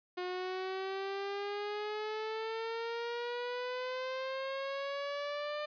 sawtooth exponential sweep, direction up, 359.5 to 600 Hz, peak -32 dBFS, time 0.17-5.66 s, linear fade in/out 10 ms, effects resampled to 11025 Hz

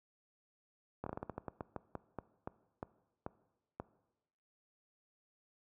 slowing click train, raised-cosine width 1 ms, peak -26 dBFS, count 17, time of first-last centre 1.04-3.8 s, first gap 24 ms, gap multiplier 1.23, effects noise-tail reverb RT60 1.0 s tail -19 dB re dry + high-pass 60 Hz 12 dB/octave

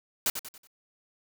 white noise with echo, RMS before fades -26 dBFS, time 0.26-0.3 s, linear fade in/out 2 ms, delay 93 ms, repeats 4, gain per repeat -8 dB, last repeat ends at 0.672 s, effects none

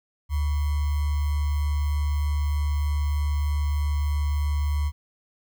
sine tone with sample-and-hold, 73.4 Hz, D2, in tune, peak -21 dBFS, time 0.29-4.92 s, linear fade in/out 50 ms, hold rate 1050 Hz, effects none

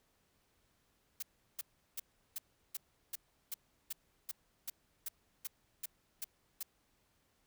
blue noise bursts, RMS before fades -40 dBFS, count 15, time 1.2-6.63 s, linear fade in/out 5 ms, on 26 ms, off 360 ms, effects pink hiss -75 dBFS RMS until 7.46 s

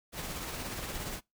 pink noise with tremolo, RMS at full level -37 dBFS, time 0.12-1.21 s, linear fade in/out 50 ms, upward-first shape triangle, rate 17 Hz, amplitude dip 40%, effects noise-tail reverb RT60 0.2 s tail -24 dB re dry

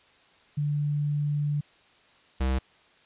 sine / square tone pair in turn, 146.7 / 65.35 Hz, D3 / C2, -2 / -1 cents, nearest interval octave + major second, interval 1399 cents, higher first, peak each -24 dBFS, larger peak neither, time 0.57-1.61 / 2.4-2.59 s, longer first, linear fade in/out 10 ms, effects white hiss -59 dBFS RMS until 3.05 s + resampled to 8000 Hz

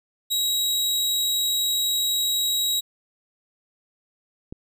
sawtooth tone, 3836 Hz, A#7, 49 cents sharp, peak -18 dBFS, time 0.3-2.81 s, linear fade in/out 20 ms
click, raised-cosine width 3 ms, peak -22 dBFS, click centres 4.525 s
effects none

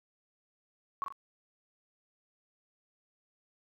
sine tone with echo, 1109 Hz, C#6, in tune, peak -30 dBFS, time 1.02-1.04 s, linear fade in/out 0 ms, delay 42 ms, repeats 2, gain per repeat -6 dB, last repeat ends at 1.124 s, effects none

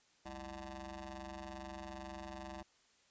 15% pulse ring-modulated tone, 137.2 Hz, C#3, 17 cents flat, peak -36 dBFS, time 0.25-2.63 s, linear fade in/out 10 ms, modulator 469 Hz, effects white hiss -70 dBFS RMS until 3.1 s + resampled to 16000 Hz

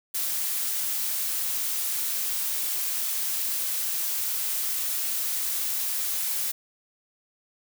blue noise, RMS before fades -28 dBFS, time 0.14-6.52 s, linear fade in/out 10 ms, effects none

